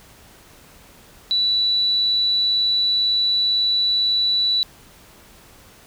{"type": "tone", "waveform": "sine", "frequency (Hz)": 3951, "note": "B7", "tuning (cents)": 0, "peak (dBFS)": -16, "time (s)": [1.31, 4.63], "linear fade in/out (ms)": 0, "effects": ["pink hiss -48 dBFS RMS until 5.86 s"]}